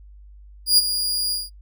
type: tone with ADSR envelope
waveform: sawtooth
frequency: 4853 Hz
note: D#8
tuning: 44 cents flat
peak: -7 dBFS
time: 0.66-1.5 s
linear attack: 120 ms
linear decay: 25 ms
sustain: -11 dB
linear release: 180 ms
effects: noise-tail reverb RT60 0.1 s tail -24 dB re dry + added 50 Hz sine -42 dBFS peak until 1.61 s